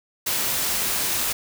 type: noise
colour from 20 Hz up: white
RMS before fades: -24 dBFS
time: 0.26-1.33 s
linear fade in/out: 10 ms
effects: none